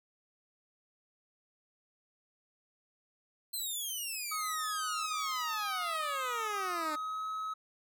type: exponential sweep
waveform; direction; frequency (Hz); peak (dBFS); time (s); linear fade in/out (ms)
10% pulse; down; 4186 to 295.6; -28; 3.53-6.96; 10
type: tone with pitch glide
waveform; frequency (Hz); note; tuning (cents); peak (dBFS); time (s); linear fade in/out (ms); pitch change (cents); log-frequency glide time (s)
triangle; 1259 to 1281; D#6 to E6; +20 to -50; -33; 4.31-7.54; 10; +30; 6.85-7.27
effects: none